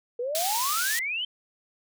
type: exponential sweep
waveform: sine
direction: up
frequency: 466.2 to 3149 Hz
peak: -27 dBFS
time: 0.19-1.25 s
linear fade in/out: 5 ms
type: high-pass noise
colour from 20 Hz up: pink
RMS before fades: -29 dBFS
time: 0.35-0.99 s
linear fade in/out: 0 ms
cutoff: 3900 Hz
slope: 12 dB/octave
effects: none